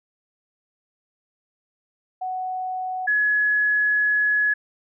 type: tone pair in turn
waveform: sine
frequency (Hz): 743 / 1691.3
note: F#5 / G#6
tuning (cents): +7 / +31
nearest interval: octave + major second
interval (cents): 1424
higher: second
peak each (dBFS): -25 / -17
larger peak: second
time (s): 2.21-3.07 / 3.07-4.54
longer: second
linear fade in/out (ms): 10
effects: none